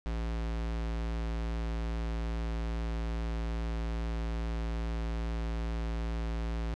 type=tone; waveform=square; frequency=56.4 Hz; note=A1; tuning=44 cents sharp; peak=-32 dBFS; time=0.06-6.74 s; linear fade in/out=0 ms; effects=low-pass 5000 Hz 12 dB/octave